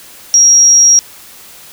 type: tone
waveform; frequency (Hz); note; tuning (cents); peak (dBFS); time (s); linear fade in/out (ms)
sine; 5650; F8; +19; -3; 0.34-0.99; 0
effects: white hiss -36 dBFS RMS until 1.72 s